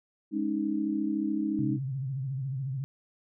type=chord; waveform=sine; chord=Ab suspended fourth; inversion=none; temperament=equal; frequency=207.7 / 277.2 / 311.1 Hz; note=Ab3 / Db4 / Eb4; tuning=0 / 0 / 0 cents; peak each=-32 / -33 / -29 dBFS; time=0.31-1.79 s; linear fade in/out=50 ms
type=tone with vibrato; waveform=sine; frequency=133.6 Hz; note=C3; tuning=36 cents sharp; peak=-30 dBFS; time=1.59-2.84 s; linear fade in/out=0 ms; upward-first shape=sine; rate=14 Hz; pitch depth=96 cents each way
effects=none